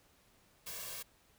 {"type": "noise with comb filter", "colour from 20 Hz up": "white", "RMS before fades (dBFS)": -44, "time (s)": [0.66, 1.03], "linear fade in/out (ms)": 10, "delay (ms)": 1.8, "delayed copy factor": 0.9, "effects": ["pink hiss -68 dBFS RMS until 1.38 s"]}